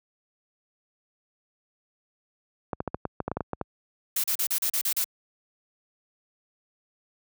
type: clicks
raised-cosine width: 1 ms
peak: -14 dBFS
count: 12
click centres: 2.732 / 2.804 / 2.877 / 2.945 / 3.053 / 3.203 / 3.28 / 3.316 / 3.37 / 3.407 / 3.533 / 3.613 s
type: noise bursts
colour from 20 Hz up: blue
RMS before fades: -26 dBFS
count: 8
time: 4.16-5.044 s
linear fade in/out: 5 ms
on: 79 ms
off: 36 ms
effects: high-pass 60 Hz 12 dB/octave